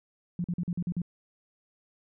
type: tone bursts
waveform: sine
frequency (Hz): 174.9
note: F3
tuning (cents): +3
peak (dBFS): -27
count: 7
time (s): 0.39-1.018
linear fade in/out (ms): 2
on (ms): 52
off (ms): 44
effects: none